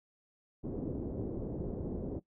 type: low-pass noise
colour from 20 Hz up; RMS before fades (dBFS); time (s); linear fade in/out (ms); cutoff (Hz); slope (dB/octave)
white; -38; 0.63-2.2; 20; 410; 24
effects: noise-tail reverb RT60 0.1 s tail -17 dB re dry